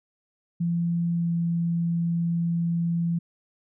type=tone with pitch glide; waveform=sine; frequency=170.4 to 169.22 Hz; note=F3 to E3; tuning=-42 to +46 cents; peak=-22 dBFS; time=0.6-3.19 s; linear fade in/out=10 ms; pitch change=-12 cents; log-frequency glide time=1.13-1.3 s; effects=none